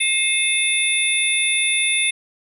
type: tone cluster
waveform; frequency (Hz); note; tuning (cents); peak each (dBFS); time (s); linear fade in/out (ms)
sine; 2138 / 2610 / 3575 / 10270; C7 / E7 / A7 / E9; +37 / -18 / +27 / -46; -22; 0-2.11; 10
effects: none